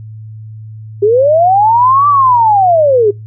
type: linear two-way sweep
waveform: sine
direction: up then down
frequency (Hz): 392 to 1174.7 to 392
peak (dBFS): -5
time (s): 1.02-3.11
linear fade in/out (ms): 10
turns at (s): 2.08
effects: noise-tail reverb RT60 0.2 s tail -23 dB re dry + added 109 Hz sine -26 dBFS peak until 3.26 s